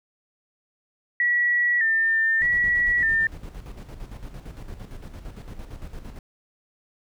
sine tone with vibrato, 1864.7 Hz, A#6, in tune, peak -18 dBFS, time 1.2-3.27 s, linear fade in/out 2 ms, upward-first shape square, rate 0.82 Hz, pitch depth 62 cents each way
brown noise with tremolo, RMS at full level -36 dBFS, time 2.41-6.19 s, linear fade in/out 2 ms, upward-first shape square, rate 8.8 Hz, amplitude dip 55%
effects none

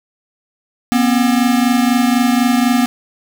square tone pair together, 241.2 / 265.2 Hz, B3 / C4, -41 / +23 cents, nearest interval major second, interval 164 cents, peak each -13 / -17 dBFS, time 0.92-2.86 s, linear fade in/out 0 ms, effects none

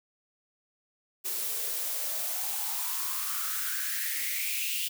blue noise with high-pass filter sweep, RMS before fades -32 dBFS, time 1.24-4.89 s, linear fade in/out 20 ms, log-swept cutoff 370 to 2900 Hz, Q 6.3, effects none

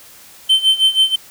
triangle tone with tremolo, 3092 Hz, G7, 24 cents flat, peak -6 dBFS, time 0.49-1.16 s, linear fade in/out 10 ms, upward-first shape sine, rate 6.2 Hz, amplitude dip 85%, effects white hiss -42 dBFS RMS until 1.3 s

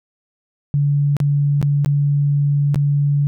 sine tone with dropouts, 143.5 Hz, D3, 40 cents flat, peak -13 dBFS, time 0.74-3.27 s, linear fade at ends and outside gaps 0 ms, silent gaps 1.167-1.202 / 1.615-1.627 / 1.847-1.86 / 2.745-2.758 s, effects none

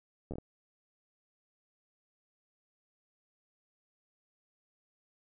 slowing click train, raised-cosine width 2 ms, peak -27 dBFS, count 5, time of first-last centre 0.31-0.384 s, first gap 11 ms, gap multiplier 1.36, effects none

